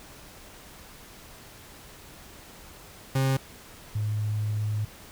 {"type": "tone pair in turn", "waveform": ["40% pulse", "sine"], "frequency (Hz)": [133.7, 106.12], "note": ["C3", "G#2"], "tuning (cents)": [38, 38], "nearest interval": "major third", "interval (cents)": 400, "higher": "first", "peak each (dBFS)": [-21, -25], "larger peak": "first", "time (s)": [[3.15, 3.37], [3.95, 4.85]], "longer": "second", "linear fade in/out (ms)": 5, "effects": ["pink hiss -48 dBFS RMS until 5.11 s"]}